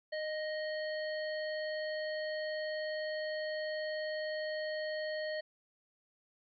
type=harmonic tone with a mistuned harmonic; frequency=624 Hz; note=D#5; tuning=5 cents sharp; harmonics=1 / 3 / 5 / 7; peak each=-36 / -42 / -52 / -47 dBFS; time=0.12-5.41 s; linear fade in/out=10 ms; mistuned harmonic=1; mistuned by=-20 cents; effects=none